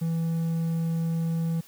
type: tone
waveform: triangle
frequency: 164.81 Hz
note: E3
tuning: in tune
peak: -22 dBFS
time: 0.01-1.61 s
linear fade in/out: 10 ms
effects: white hiss -53 dBFS RMS until 1.67 s + high-pass 60 Hz 12 dB/octave